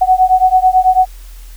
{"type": "beating tone pair", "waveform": "sine", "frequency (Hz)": [740, 749.1], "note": ["F#5", "F#5"], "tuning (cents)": [0, 21], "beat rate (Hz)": 9.1, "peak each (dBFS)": [-10, -10], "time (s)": [0.01, 1.06], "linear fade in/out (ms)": 10, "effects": ["added 41 Hz sine -30 dBFS peak until 1.56 s", "white hiss -44 dBFS RMS until 1.56 s"]}